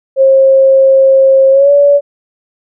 sine tone with pitch glide, 536 to 571.2 Hz, C5 to D5, +42 to -48 cents, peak -3 dBFS, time 0.16-2.01 s, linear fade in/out 50 ms, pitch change +110 cents, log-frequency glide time 1.51-1.71 s, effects none

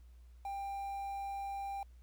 triangle tone with quantisation, 793 Hz, G5, 20 cents sharp, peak -36 dBFS, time 0.45-1.83 s, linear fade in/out 2 ms, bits 10, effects added 60 Hz sine -54 dBFS peak until 2.02 s + pink hiss -75 dBFS RMS until 2.02 s

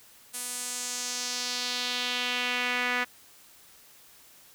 sawtooth tone with band-pass filter sweep, 246.9 Hz, B3, in tune, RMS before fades -31 dBFS, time 0.33-3.05 s, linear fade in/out 20 ms, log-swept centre 10000 to 1900 Hz, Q 2, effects white hiss -55 dBFS RMS until 4.54 s

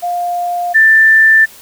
sine tone pair in turn, 704 / 1774 Hz, F5 / A6, +14 / +14 cents, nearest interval octave + major third, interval 1600 cents, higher second, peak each -14 / -4 dBFS, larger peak second, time 0.02-0.74 / 0.74-1.46 s, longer neither, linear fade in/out 20 ms, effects white hiss -38 dBFS RMS until 1.61 s

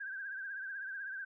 sine tone with vibrato, 1583 Hz, G6, 17 cents sharp, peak -39 dBFS, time 0-1.25 s, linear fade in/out 10 ms, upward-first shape triangle, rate 16 Hz, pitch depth 84 cents each way, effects none

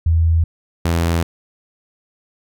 sine / sawtooth tone pair in turn, 82.1 / 83.97 Hz, E2 / E2, -6 / +33 cents, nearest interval unison, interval 39 cents, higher second, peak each -11 dBFS, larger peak neither, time 0.06-0.44 / 0.85-1.23 s, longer neither, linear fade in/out 5 ms, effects none

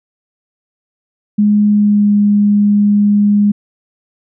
sine tone with pitch glide, 208.1 to 205.6 Hz, G#3 to G#3, +4 to -17 cents, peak -7 dBFS, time 1.38-3.52 s, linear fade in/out 10 ms, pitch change -21 cents, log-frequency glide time 1.68-2.12 s, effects none

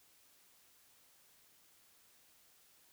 silence, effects white hiss -67 dBFS RMS until 2.92 s

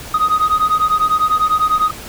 sine beating tone pair, 1244.5 / 1254.5 Hz, D#6 / D#6, 0 / +14 cents, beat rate 10 Hz, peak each -13 dBFS, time 0.14-1.91 s, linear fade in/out 5 ms, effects tanh soft clip ceiling -9 dBFS + pink hiss -32 dBFS RMS until 2.08 s

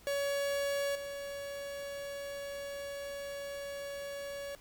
45% pulse tone with level steps, 563 Hz, C#5, 27 cents sharp, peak -31 / -39 dBFS, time 0.07-4.55 s, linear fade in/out 0 ms, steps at 0.95 s, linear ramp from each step 5 ms, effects added 60 Hz sine -65 dBFS peak until 4.6 s + pink hiss -59 dBFS RMS until 4.6 s

